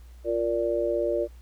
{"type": "chord", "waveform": "sine", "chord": "Bb major", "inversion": "second", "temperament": "just", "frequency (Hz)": [349.6, 466.2, 582.7], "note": ["F4", "Bb4", "D5"], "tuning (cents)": [2, 0, -14], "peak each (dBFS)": [-28, -29, -26], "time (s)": [0.24, 1.28], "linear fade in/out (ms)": 50, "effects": ["added 60 Hz sine -44 dBFS peak until 1.41 s", "pink hiss -61 dBFS RMS until 1.41 s"]}